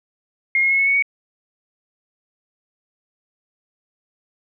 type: tone with pitch steps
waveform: sine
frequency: 2138 / 2158 / 2178 / 2198 / 2219 / 2239 Hz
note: C7 / C#7 / C#7 / C#7 / C#7 / C#7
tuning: +37 / -47 / -31 / -15 / +1 / +17 cents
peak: -14 dBFS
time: 0.55-1.024 s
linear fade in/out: 2 ms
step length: 79 ms
effects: none